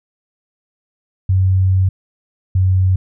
sine tone pair in turn, 94.1 / 93.4 Hz, F#2 / F#2, +30 / +17 cents, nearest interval unison, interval 13 cents, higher first, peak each -10 dBFS, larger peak neither, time 1.29-1.89 / 2.55-2.96 s, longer first, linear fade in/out 5 ms, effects none

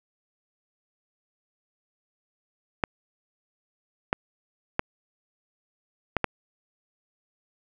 clicks, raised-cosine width 0.5 ms, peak -7 dBFS, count 5, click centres 2.838 / 4.129 / 4.794 / 6.167 / 6.243 s, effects none

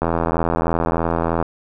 click train, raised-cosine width 1 ms, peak -5 dBFS, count 118, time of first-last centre 0.02-1.426 s, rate 83.2 Hz, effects none

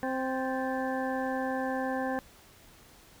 harmonic tone with a mistuned harmonic, 261.6 Hz, C4, in tune, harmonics 1 / 2 / 3 / 4 / 6 / 7, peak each -33 / -34 / -35 / -41 / -41 / -41 dBFS, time 0.03-2.19 s, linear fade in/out 0 ms, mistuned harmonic 7, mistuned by -74 cents, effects pink hiss -56 dBFS RMS until 3.2 s

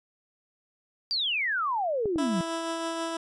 sine exponential sweep, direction down, 4822 to 171 Hz, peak -25 dBFS, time 1.11-2.41 s, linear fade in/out 0 ms
clicks, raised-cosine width 2 ms, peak -21 dBFS, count 2, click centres 2.057 / 2.159 s
15% pulse tone with tremolo, 330 Hz, E4, 2 cents sharp, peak -22 dBFS, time 2.18-3.17 s, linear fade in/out 5 ms, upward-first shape triangle, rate 6.2 Hz, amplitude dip 30%
effects resampled to 24000 Hz

